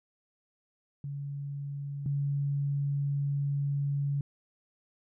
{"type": "tone pair in turn", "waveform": "sine", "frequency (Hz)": [141.5, 141.5], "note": ["C#3", "C#3"], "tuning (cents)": [36, 36], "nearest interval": "unison", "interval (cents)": 0, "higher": "neither", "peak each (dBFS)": [-34, -27], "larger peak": "second", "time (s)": [[1.04, 2.06], [2.06, 4.21]], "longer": "second", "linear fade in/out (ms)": 2, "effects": []}